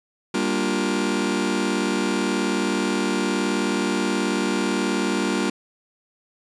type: chord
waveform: sawtooth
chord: G minor seventh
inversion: none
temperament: just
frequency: 196 / 235.2 / 294 / 352.8 Hz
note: G3 / Bb3 / D4 / F4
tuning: 0 / +16 / +2 / +18 cents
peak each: -22 dBFS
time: 0.34-5.5 s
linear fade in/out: 5 ms
effects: resampled to 22050 Hz